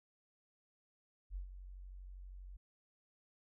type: tone with ADSR envelope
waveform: sine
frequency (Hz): 46.25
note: F#1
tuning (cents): 0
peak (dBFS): -38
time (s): 1.3-2.57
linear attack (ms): 56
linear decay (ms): 110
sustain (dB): -10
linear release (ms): 9
effects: none